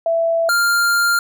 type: tone pair in turn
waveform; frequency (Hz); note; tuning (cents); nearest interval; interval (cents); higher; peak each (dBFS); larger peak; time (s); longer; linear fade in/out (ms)
sine / square; 664 / 1398.1; E5 / F6; +12 / +1; octave + minor second; 1289; second; -14; neither; 0.06-0.49 / 0.49-1.19; second; 2
effects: none